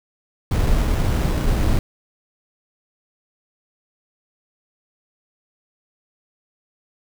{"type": "noise with sample-and-hold", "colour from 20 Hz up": "brown", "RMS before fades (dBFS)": -18, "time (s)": [0.51, 1.79], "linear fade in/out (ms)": 2, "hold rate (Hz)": 4410, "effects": []}